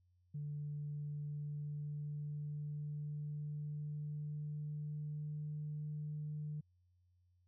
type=tone with pitch glide; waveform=sine; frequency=147.1 to 150.36 Hz; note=D3 to D3; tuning=+3 to +41 cents; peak=-39 dBFS; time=0.34-6.61 s; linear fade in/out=10 ms; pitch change=+38 cents; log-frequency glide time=1.26-5.93 s; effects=tanh soft clip ceiling -35 dBFS + added 89 Hz sine -70 dBFS peak until 7.47 s